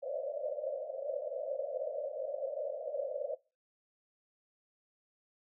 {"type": "band-pass noise", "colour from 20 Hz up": "white", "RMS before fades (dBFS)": -38, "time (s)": [0.02, 3.36], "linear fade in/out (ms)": 20, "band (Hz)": [520, 620], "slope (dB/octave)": 96, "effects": ["noise-tail reverb RT60 0.3 s tail -22 dB re dry"]}